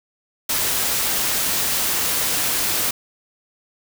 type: noise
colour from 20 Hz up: white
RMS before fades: -21 dBFS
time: 0.49-2.91 s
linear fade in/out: 5 ms
effects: none